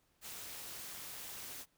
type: noise with amplitude modulation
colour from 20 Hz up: white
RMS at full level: -44 dBFS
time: 0.21-1.66 s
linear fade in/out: 50 ms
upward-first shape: sine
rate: 248 Hz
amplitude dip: 65%
effects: pink hiss -75 dBFS RMS until 1.77 s